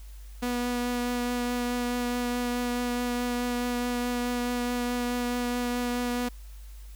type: tone with vibrato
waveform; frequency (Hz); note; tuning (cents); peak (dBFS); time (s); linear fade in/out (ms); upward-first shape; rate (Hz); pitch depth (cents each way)
sawtooth; 244; B3; -21; -23; 0.42-6.29; 10; triangle; 4.7; 12
effects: added 50 Hz sine -41 dBFS peak until 6.95 s + white hiss -57 dBFS RMS until 6.95 s